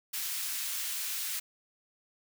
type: high-pass noise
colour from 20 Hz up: white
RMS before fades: -35 dBFS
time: 0.13-1.4 s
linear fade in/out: 10 ms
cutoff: 1700 Hz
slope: 12 dB/octave
effects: none